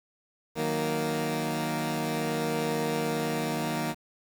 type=chord; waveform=15% pulse; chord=D# minor; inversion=none; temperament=equal; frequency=155.56 / 185 / 233.1 Hz; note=D#3 / F#3 / A#3; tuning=0 / 0 / 0 cents; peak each=-25 / -30 / -24 dBFS; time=0.55-3.95 s; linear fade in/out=50 ms; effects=8-bit